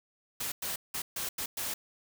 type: noise bursts at uneven times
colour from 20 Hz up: white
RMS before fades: -35 dBFS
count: 6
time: 0.4-0.52 / 0.62-0.76 / 0.94-1.02 / 1.16-1.29 / 1.38-1.46 / 1.57-1.74 s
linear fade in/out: 5 ms
effects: none